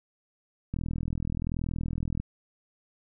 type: click train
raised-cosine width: 5 ms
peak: -19 dBFS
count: 61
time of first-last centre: 0.74-2.2 s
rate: 41.1 Hz
effects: none